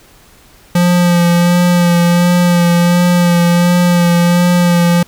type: tone with vibrato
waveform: square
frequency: 174.61 Hz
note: F3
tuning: in tune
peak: -8 dBFS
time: 0.75-5.03 s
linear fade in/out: 5 ms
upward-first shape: sine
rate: 1.4 Hz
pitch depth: 21 cents each way
effects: pink hiss -44 dBFS RMS until 5.07 s